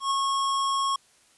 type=tone with ADSR envelope; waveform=square; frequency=1094 Hz; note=C#6; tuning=23 cents flat; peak=-22 dBFS; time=0-0.96 s; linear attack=110 ms; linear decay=7 ms; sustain=-2 dB; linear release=4 ms; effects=white hiss -60 dBFS RMS until 1.37 s + resampled to 24000 Hz